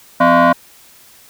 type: tone with frequency modulation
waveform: sine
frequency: 174 Hz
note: F3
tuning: 6 cents flat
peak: -5 dBFS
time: 0.2-0.53 s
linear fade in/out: 10 ms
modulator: 429 Hz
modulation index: 2.8
effects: tanh soft clip ceiling -6 dBFS + white hiss -45 dBFS RMS until 1.29 s